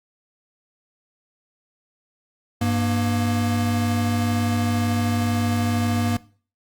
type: tone pair together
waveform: square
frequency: 99.54 / 236.6 Hz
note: G2 / A#3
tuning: +27 / +26 cents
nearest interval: octave + minor third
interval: 1499 cents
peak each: -23 dBFS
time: 2.61-6.17 s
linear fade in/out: 5 ms
effects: noise-tail reverb RT60 0.4 s tail -19 dB re dry + Opus 48 kbps